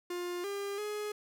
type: tone with pitch steps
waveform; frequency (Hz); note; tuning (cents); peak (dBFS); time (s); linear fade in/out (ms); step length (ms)
45% pulse; 353.5 / 401 / 419.4; F4 / G4 / G#4; +21 / +39 / +17; -35; 0.1-1.12; 5; 340
effects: none